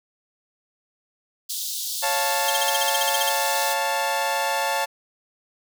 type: high-pass noise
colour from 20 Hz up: pink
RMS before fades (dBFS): -29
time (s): 1.49-3.74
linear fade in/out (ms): 10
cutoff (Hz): 3500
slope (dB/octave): 48
type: chord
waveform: sawtooth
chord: Db augmented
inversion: none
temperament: equal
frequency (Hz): 554.4 / 698.5 / 880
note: Db5 / F5 / A5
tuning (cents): 0 / 0 / 0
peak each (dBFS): -24 / -25 / -20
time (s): 2.02-4.86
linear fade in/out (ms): 20
type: tone bursts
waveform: sawtooth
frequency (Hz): 3200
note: G7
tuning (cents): +35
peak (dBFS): -18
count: 13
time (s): 2.48-3.293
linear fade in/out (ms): 5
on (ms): 21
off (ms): 45
effects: none